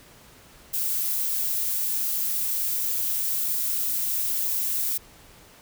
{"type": "noise", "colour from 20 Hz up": "violet", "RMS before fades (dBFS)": -26, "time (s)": [0.73, 4.98], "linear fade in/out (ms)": 10, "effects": ["pink hiss -51 dBFS RMS until 5.61 s"]}